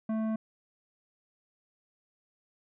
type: tone with tanh clipping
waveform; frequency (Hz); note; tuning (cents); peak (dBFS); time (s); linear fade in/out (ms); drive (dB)
sine; 220.1; A3; +1; -30; 0.09-0.36; 5; 12
effects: none